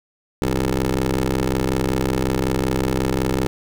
15% pulse ring-modulated tone, 65.41 Hz, C2, in tune, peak -9 dBFS, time 0.42-3.47 s, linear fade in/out 0 ms, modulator 241 Hz, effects none

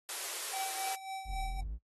white high-pass noise, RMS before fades -39 dBFS, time 0.09-0.95 s, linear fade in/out 0 ms, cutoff 340 Hz, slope 96 dB/octave
square tone with tremolo, 770 Hz, G5, 31 cents flat, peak -38 dBFS, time 0.53-1.61 s, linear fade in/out 5 ms, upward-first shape sine, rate 3.7 Hz, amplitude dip 65%
triangle exponential two-way sweep, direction down then up, 57.6 to 35.87 to 57.6 Hz, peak -34 dBFS, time 1.25-1.79 s, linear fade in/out 50 ms, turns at 1.38 s
effects noise-tail reverb RT60 0.1 s tail -23 dB re dry + AAC 32 kbps

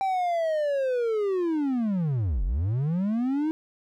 triangle linear two-way sweep, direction down then up, 784 to 39.38 to 320.8 Hz, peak -21 dBFS, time 0.01-3.51 s, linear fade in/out 0 ms, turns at 2.44 s, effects none

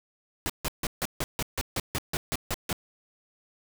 pink noise bursts, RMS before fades -29 dBFS, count 13, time 0.46-2.728 s, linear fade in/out 0 ms, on 36 ms, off 150 ms, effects none

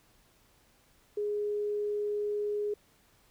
sine tone, 415.3 Hz, G#4, in tune, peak -29 dBFS, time 1.17-2.74 s, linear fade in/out 5 ms, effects pink hiss -65 dBFS RMS until 3.3 s

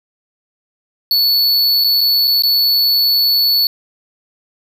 square tone with dropouts, 4435 Hz, C#8, in tune, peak -11 dBFS, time 1.11-3.67 s, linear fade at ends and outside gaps 1 ms, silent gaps 1.839-1.844 / 2.008-2.012 / 2.273-2.277 / 2.422-2.435 s, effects none

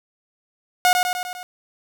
sawtooth tone with echo, 724 Hz, F#5, 38 cents flat, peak -9 dBFS, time 0.85-0.93 s, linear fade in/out 0 ms, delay 100 ms, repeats 5, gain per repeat -4 dB, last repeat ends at 1.43 s, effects none

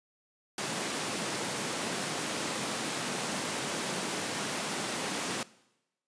pink high-pass noise, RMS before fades -34 dBFS, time 0.58-5.43 s, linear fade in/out 2 ms, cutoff 160 Hz, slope 24 dB/octave, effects noise-tail reverb RT60 0.9 s tail -20 dB re dry + resampled to 22050 Hz

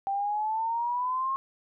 sine exponential sweep, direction up, 781 to 1082 Hz, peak -26 dBFS, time 0.07-1.36 s, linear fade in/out 0 ms, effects none

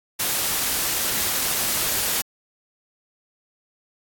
white noise, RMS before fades -23 dBFS, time 0.19-2.22 s, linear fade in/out 10 ms, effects AAC 64 kbps

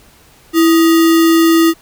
sine tone with sample-and-hold, 329.6 Hz, E4, in tune, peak -6 dBFS, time 0.53-1.74 s, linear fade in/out 50 ms, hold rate 1575 Hz, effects pink hiss -46 dBFS RMS until 1.81 s

